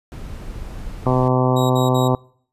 brown noise, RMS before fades -31 dBFS, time 0.12-1.28 s, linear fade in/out 0 ms
harmonic tone, 127.7 Hz, C3, 42 cents flat, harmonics 1 / 2 / 3 / 4 / 5 / 6 / 7 / 8 / 9, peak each -18 / -21 / -23 / -24 / -25 / -26 / -26 / -27 / -28 dBFS, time 1.06-2.15 s, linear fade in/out 2 ms
sawtooth tone bursts, 3816 Hz, A#7, 40 cents sharp, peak -26 dBFS, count 3, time 1.56-2.082 s, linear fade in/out 10 ms, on 140 ms, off 51 ms
effects noise-tail reverb RT60 0.6 s tail -25 dB re dry + resampled to 32000 Hz

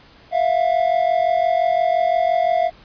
triangle tone pair together, 663.2 / 709 Hz, E5 / F5, +10 / +26 cents, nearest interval minor second, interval 116 cents, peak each -16 dBFS, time 0.31-2.71 s, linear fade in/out 50 ms, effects pink hiss -48 dBFS RMS until 2.84 s + resampled to 11025 Hz

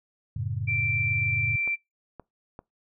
sine chord, F# minor, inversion none, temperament just, 92.5 / 111 / 138.75 Hz, F#2 / A2 / C#3, 0 / +16 / +2 cents, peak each -33 / -30 / -33 dBFS, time 0.36-1.56 s, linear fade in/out 5 ms
sine tone, 2349 Hz, D7, in tune, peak -25 dBFS, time 0.67-1.76 s, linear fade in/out 20 ms
clicks, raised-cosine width 1 ms, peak -27 dBFS, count 3, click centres 1.676 / 2.197 / 2.591 s
effects noise-tail reverb RT60 0.2 s tail -24 dB re dry

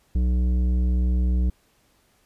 triangle tone with tanh clipping, 61.6 Hz, B1, 4 cents flat, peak -20 dBFS, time 0.15-1.5 s, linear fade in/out 5 ms, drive 15 dB, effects pink hiss -63 dBFS RMS until 2.25 s + resampled to 32000 Hz

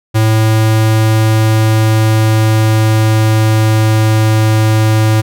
square tone with pitch glide, 110 to 109.3 Hz, A2 to A2, 0 to -11 cents, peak -8 dBFS, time 0.14-5.22 s, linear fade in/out 20 ms, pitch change -11 cents, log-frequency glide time 0.91-4.49 s, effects none

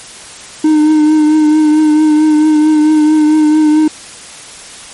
triangle tone with vibrato, 306.6 Hz, D#4, 25 cents flat, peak -3 dBFS, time 0.64-3.88 s, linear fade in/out 5 ms, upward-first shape triangle, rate 4.5 Hz, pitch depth 33 cents each way, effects white hiss -31 dBFS RMS until 4.93 s + MP3 48 kbps

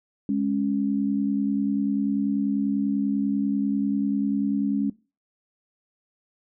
sine tone pair together, 207 / 277.2 Hz, G#3 / C#4, -5 / 0 cents, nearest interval perfect fourth, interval 505 cents, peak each -24 dBFS, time 0.29-4.9 s, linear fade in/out 2 ms, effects noise-tail reverb RT60 0.3 s tail -20 dB re dry

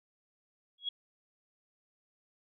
sine tone with exponential growth, 3322 Hz, G#7, in tune, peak -28 dBFS, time 0.78-0.89 s, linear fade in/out 5 ms, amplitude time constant 22 ms, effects none

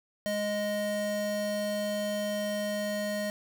square tone pair together, 207.4 / 622.3 Hz, G#3 / D#5, -2 / 0 cents, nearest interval octave + perfect fifth, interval 1902 cents, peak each -35 / -32 dBFS, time 0.26-3.3 s, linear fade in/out 0 ms, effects none

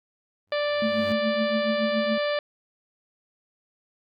sawtooth tone with exponential growth, 98 Hz, G2, in tune, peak -29 dBFS, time 0.47-1.12 s, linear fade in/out 0 ms, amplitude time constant 140 ms
harmonic tone, 587.3 Hz, D5, in tune, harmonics 1 / 2 / 3 / 4 / 5 / 6 / 7 / 8, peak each -24 / -34 / -33 / -37 / -39 / -38 / -42 / -42 dBFS, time 0.52-2.39 s, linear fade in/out 2 ms
sine tone with tremolo, 220.1 Hz, A3, 1 cent sharp, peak -22 dBFS, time 0.82-2.18 s, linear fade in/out 2 ms, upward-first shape triangle, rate 7.1 Hz, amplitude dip 95%
effects none

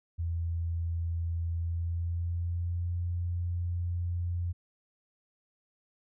sine tone with pitch glide, 84 to 87.26 Hz, E2 to F2, +33 to -1 cents, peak -29 dBFS, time 0.18-4.53 s, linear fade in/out 20 ms, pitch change +66 cents, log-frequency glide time 1.57-2.95 s, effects none

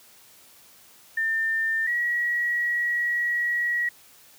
sine tone pair in turn, 1800 / 1915.3 Hz, A6 / A#6, +39 / +46 cents, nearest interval minor second, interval 107 cents, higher second, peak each -22 dBFS, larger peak neither, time 1.17-1.87 / 1.87-3.89 s, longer second, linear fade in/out 5 ms, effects white hiss -53 dBFS RMS until 4.38 s + high-pass 60 Hz 12 dB/octave

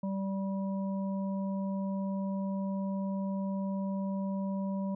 harmonic tone, 194.2 Hz, G3, 16 cents flat, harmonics 1 / 3 / 5, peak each -31 / -41 / -45 dBFS, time 0.03-4.95 s, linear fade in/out 5 ms, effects none

